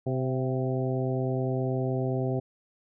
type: harmonic tone with a mistuned harmonic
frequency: 129.6 Hz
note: C3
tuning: 16 cents flat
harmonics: 1 / 2 / 3 / 4 / 5 / 6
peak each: -28 / -33 / -32 / -36 / -36 / -42 dBFS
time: 0.06-2.4 s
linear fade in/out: 10 ms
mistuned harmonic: 5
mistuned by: +37 cents
effects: none